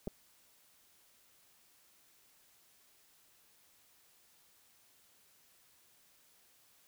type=clicks; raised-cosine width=2 ms; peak=-26 dBFS; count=2; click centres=0.073 / 0.078 s; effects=white hiss -67 dBFS RMS until 6.87 s